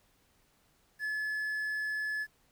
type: tone with quantisation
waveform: triangle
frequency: 1717 Hz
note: A6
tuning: 43 cents flat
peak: -30 dBFS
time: 0.99-2.27 s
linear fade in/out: 50 ms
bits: 10
effects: pink hiss -69 dBFS RMS until 2.51 s